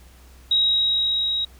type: tone with level ramp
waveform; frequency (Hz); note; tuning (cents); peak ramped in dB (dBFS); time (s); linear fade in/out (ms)
sine; 3814; A#7; +39; -15 to -21; 0.51-1.45; 5
effects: added 63 Hz sine -46 dBFS peak until 1.59 s + pink hiss -53 dBFS RMS until 1.59 s